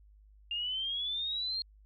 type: exponential sweep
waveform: sine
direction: up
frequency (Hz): 2794 to 4258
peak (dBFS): -32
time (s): 0.51-1.62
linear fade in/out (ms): 2
effects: added 51 Hz sine -56 dBFS peak until 1.85 s